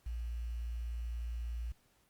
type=tone with quantisation; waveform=sine; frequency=58.27 Hz; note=A#1; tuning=in tune; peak=-36 dBFS; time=0.06-1.72 s; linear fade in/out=5 ms; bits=10; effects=pink hiss -71 dBFS RMS until 2.09 s + Opus 48 kbps